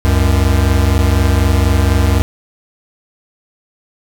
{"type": "tone pair together", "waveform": "square", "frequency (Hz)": [68.44, 92.5], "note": ["C#2", "F#2"], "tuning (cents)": [-22, 0], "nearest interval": "perfect fourth", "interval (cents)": 522, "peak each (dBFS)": -13, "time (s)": [0.05, 2.22], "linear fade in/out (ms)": 0, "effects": []}